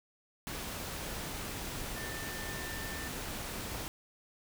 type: tone in noise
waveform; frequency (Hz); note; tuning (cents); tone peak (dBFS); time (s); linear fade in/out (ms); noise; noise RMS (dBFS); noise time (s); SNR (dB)
sine; 1788; A6; +27; -44; 1.96-3.08; 0; pink; -40; 0.47-3.88; -7
effects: none